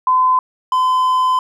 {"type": "tone pair in turn", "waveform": ["sine", "triangle"], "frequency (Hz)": [1021, 1021], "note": ["C6", "C6"], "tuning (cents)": [-43, -43], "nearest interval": "unison", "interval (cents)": 0, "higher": "neither", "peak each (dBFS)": -10, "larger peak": "neither", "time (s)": [[0.07, 0.39], [0.72, 1.39]], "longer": "second", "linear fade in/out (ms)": 2, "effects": []}